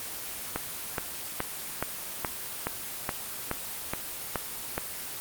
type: click train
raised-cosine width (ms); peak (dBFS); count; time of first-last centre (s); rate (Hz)
0.5; -12; 11; 0.56-4.779; 2.37
effects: white hiss -37 dBFS RMS until 5.2 s + Opus 24 kbps